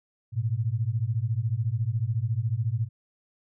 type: beating tone pair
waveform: sine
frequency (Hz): 106.4 / 120.4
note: G#2 / B2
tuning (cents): +42 / -44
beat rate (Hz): 14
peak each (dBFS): -27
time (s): 0.32-2.89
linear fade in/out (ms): 50
effects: none